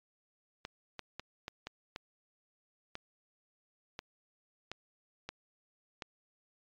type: clicks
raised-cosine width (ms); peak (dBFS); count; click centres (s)
0.2; -22; 11; 0.651 / 0.993 / 1.196 / 1.481 / 1.67 / 1.961 / 2.954 / 3.991 / 4.716 / 5.29 / 6.022
effects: low-pass 5000 Hz 12 dB/octave + MP3 96 kbps